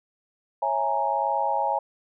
sine chord, A# half-diminished seventh, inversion first, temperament equal with one note detuned, 551.2 / 659.3 / 830.6 / 932.3 Hz, C#5 / E5 / G#5 / A#5, -10 / 0 / 0 / 0 cents, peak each -30 / -30 / -25 / -27 dBFS, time 0.62-1.79 s, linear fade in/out 5 ms, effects none

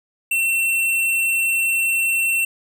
sine tone with hard clipping, 2705 Hz, E7, 44 cents sharp, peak -18 dBFS, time 0.31-2.45 s, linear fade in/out 5 ms, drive 14 dB, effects none

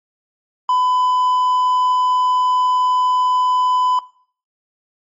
triangle tone, 1004 Hz, B5, 28 cents sharp, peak -11 dBFS, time 0.69-3.99 s, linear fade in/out 2 ms, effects noise-tail reverb RT60 0.5 s tail -20 dB re dry + MP3 32 kbps

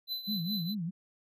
square tone with tremolo, 4021 Hz, B7, 30 cents sharp, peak -32 dBFS, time 0.07-0.75 s, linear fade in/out 50 ms, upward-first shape triangle, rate 4.8 Hz, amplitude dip 80%
sine tone with vibrato, 187.5 Hz, F#3, 23 cents sharp, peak -32 dBFS, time 0.27-0.91 s, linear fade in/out 20 ms, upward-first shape sine, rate 4.8 Hz, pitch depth 250 cents each way
effects none

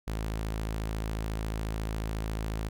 sawtooth tone, 54.1 Hz, A1, 29 cents flat, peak -27 dBFS, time 0.07-2.69 s, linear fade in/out 10 ms, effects none

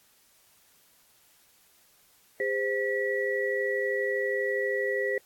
sine tone cluster, 405.6 / 518 / 1941 Hz, G#4 / C5 / B6, -41 / -17 / -31 cents, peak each -30 dBFS, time 2.4-5.18 s, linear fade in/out 2 ms, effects white hiss -62 dBFS RMS until 5.25 s + AAC 64 kbps

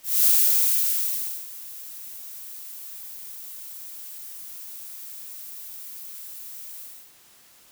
violet noise with ADSR envelope, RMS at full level -17 dBFS, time 0.03-7.15 s, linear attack 220 ms, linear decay 1200 ms, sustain -22 dB, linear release 350 ms, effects white hiss -54 dBFS RMS until 7.71 s

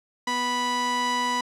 sawtooth tone pair together, 246.1 / 985 Hz, B3 / B5, -6 / -5 cents, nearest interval 2 octaves, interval 2401 cents, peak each -28 / -20 dBFS, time 0.27-1.41 s, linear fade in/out 5 ms, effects low-pass 7000 Hz 12 dB/octave

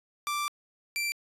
sawtooth tone pair in turn, 1174.7 / 2349 Hz, D6 / D7, 0 / 0 cents, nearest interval octave, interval 1200 cents, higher second, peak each -25 dBFS, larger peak neither, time 0.27-0.48 / 0.96-1.12 s, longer first, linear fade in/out 0 ms, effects resampled to 32000 Hz

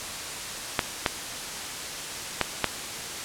clicks, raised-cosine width 0.3 ms, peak -4 dBFS, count 4, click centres 0.792 / 1.062 / 2.413 / 2.643 s, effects white hiss -34 dBFS RMS until 3.24 s + low-pass 9000 Hz 12 dB/octave

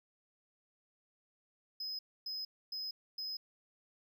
triangle tone bursts, 5070 Hz, D#8, 32 cents sharp, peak -37 dBFS, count 4, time 1.8-3.37 s, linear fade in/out 5 ms, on 190 ms, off 270 ms, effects none

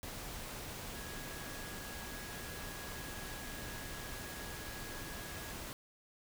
sine tone in noise, 1661 Hz, G#6, in tune, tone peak -52 dBFS, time 0.95-5.53 s, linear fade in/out 0 ms, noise pink, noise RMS -45 dBFS, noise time 0.03-5.73 s, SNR -10 dB, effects none

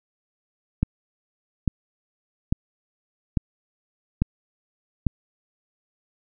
click train, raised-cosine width 5 ms, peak -7 dBFS, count 6, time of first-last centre 0.83-5.067 s, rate 1.18 Hz, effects none

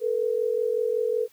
sine tone pair together, 440 / 485.4 Hz, A4 / B4, 0 / -30 cents, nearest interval major second, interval 170 cents, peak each -25 dBFS, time 0-1.28 s, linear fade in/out 50 ms, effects white hiss -59 dBFS RMS until 1.32 s

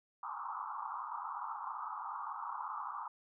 white band-pass noise, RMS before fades -42 dBFS, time 0.23-3.08 s, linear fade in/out 5 ms, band 820 to 1300 Hz, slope 96 dB/octave, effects none

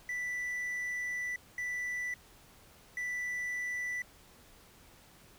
triangle tone bursts at uneven times, 1975.5 Hz, B6, in tune, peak -32 dBFS, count 3, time 0.09-1.36 / 1.58-2.14 / 2.97-4.02 s, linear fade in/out 2 ms, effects pink hiss -59 dBFS RMS until 5.38 s

